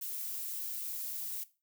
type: noise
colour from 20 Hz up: violet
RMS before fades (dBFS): -39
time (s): 0.01-1.44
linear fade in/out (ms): 10
effects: noise-tail reverb RT60 0.3 s tail -17 dB re dry

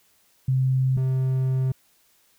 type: tone pair in turn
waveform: sine / triangle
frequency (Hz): 130.81 / 130.81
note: C3 / C3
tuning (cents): 0 / 0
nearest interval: unison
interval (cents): 0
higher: neither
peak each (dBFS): -18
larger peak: neither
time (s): 0.48-0.97 / 0.97-1.72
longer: second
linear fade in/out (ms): 5
effects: white hiss -62 dBFS RMS until 2.38 s

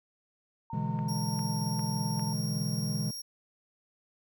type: tone with pitch glide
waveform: sine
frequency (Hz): 915 to 897.7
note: A#5 to A5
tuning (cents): -32 to +34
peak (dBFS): -39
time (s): 0.7-2.33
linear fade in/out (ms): 2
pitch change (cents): -34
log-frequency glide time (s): 0.86-1.57
type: chord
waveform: triangle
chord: E dominant seventh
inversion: second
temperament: equal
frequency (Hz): 123.47 / 146.83 / 164.81 / 207.7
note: B2 / D3 / E3 / G#3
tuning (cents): 0 / 0 / 0 / 0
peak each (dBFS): -33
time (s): 0.73-3.11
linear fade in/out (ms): 5
type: click train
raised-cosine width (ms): 0.5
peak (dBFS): -30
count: 4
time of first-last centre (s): 0.99-2.195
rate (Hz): 2.49
type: tone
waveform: sawtooth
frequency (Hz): 5588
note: F8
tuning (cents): 0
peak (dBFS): -35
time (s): 1.08-3.22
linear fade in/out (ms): 10
effects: none

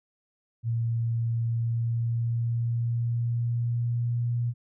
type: tone with pitch glide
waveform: sine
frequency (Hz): 115.8 to 119.47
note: A#2 to A#2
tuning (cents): -11 to +43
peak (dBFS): -24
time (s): 0.63-4.54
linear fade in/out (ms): 50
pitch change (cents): +54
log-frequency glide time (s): 1.46-4.32
effects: none

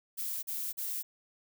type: noise bursts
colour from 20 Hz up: violet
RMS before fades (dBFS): -36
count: 3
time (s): 0.17-1.03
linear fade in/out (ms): 20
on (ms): 260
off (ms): 40
effects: none

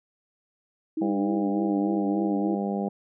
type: tone with vibrato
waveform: sine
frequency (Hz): 311.1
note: D#4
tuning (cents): 0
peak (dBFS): -25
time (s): 0.97-2.55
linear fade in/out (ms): 5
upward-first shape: triangle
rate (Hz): 3.4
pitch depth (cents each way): 120
type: harmonic tone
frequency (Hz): 100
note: G2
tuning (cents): +35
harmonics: 2 / 3 / 4 / 5 / 6 / 7 / 8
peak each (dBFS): -27 / -37 / -34 / -35 / -38 / -37 / -36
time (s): 1.01-2.89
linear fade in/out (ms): 10
effects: none

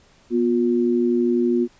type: tone pair together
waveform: sine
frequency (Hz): 243.5 / 355.6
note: B3 / F4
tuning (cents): -24 / +31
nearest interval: perfect fifth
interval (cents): 655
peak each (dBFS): -19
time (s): 0.3-1.68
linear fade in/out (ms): 50
effects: pink hiss -55 dBFS RMS until 1.79 s + resampled to 16000 Hz

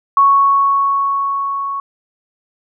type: tone with level ramp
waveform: sine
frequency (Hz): 1108.7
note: C#6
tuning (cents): 0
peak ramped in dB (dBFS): -6 to -19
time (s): 0.17-1.8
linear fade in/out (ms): 2
effects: none

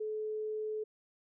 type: tone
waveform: sine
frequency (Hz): 430.5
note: A4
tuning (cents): -38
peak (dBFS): -34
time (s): 0-0.84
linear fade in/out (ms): 10
effects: none

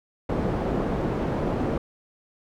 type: low-pass noise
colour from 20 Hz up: white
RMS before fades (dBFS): -26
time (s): 0.29-1.78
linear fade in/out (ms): 5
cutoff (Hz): 460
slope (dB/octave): 12
effects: none

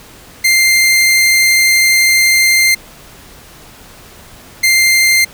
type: tone pair in turn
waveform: sawtooth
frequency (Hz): 2096 / 2096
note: C7 / C7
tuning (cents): +2 / +2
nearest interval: unison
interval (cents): 0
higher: neither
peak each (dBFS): -4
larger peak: neither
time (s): 0.44-2.75 / 4.63-5.25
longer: first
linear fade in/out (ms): 10
effects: pink hiss -38 dBFS RMS until 5.33 s

